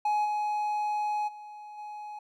triangle tone with level steps, 840 Hz, G#5, 19 cents sharp, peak -22 / -25 / -40 / -36 dBFS, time 0.05-2.19 s, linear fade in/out 5 ms, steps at 0.24 / 1.27 / 1.77 s, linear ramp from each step 20 ms, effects none

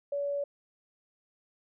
sine tone, 569 Hz, C#5, 45 cents sharp, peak -29 dBFS, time 0.12-0.44 s, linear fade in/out 5 ms, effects none

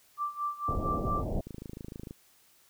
sine tone with tremolo, 1174.7 Hz, D6, in tune, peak -28 dBFS, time 0.17-1.25 s, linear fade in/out 50 ms, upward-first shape sine, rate 4.4 Hz, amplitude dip 85%
pink low-pass noise, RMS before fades -32 dBFS, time 0.68-1.41 s, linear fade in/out 5 ms, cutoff 740 Hz, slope 48 dB/octave
click train, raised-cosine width 3 ms, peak -28 dBFS, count 18, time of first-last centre 1.47-2.109 s, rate 26.6 Hz
effects white hiss -63 dBFS RMS until 2.69 s

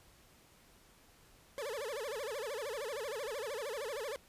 40% pulse tone with vibrato, 500 Hz, B4, 21 cents sharp, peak -37 dBFS, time 1.58-4.16 s, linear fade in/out 0 ms, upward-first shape sine, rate 13 Hz, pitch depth 290 cents each way, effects pink hiss -63 dBFS RMS until 4.28 s + resampled to 32000 Hz

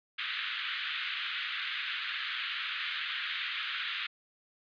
white band-pass noise, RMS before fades -36 dBFS, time 0.18-4.07 s, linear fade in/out 10 ms, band 1300 to 3700 Hz, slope 48 dB/octave, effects resampled to 11025 Hz

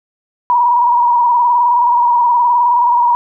sine tone with vibrato, 963 Hz, B5, 44 cents flat, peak -8 dBFS, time 0.5-3.15 s, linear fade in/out 0 ms, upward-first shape square, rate 19 Hz, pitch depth 40 cents each way, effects none

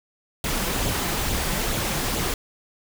pink noise with flanger, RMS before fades -25 dBFS, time 0.44-2.34 s, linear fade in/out 2 ms, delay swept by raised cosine 0.27 to 5.97 ms, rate 2.3 Hz, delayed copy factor +0.5, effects none

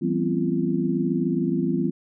sine tone cluster, 166.3 / 193.4 / 246.5 / 265.5 / 340.3 Hz, E3 / G3 / B3 / C4 / F4, +16 / -23 / -3 / +25 / -45 cents, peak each -27 dBFS, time 0.01-1.91 s, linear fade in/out 20 ms, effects none

